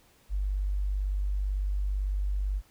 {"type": "tone", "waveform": "sine", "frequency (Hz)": 49, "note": "G1", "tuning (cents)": 0, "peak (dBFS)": -26, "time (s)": [0.29, 2.62], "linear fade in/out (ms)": 50, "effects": ["pink hiss -62 dBFS RMS until 2.7 s"]}